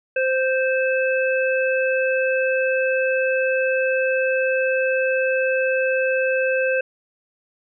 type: harmonic tone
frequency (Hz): 522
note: C5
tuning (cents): -4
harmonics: 1 / 3 / 5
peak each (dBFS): -19 / -24 / -26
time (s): 0.16-6.81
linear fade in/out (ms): 5
effects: none